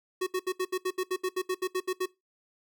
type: tone bursts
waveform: square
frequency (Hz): 370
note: F#4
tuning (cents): 0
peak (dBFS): -27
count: 15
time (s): 0.21-2.06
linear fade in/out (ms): 10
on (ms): 58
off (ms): 70
effects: noise-tail reverb RT60 0.2 s tail -20 dB re dry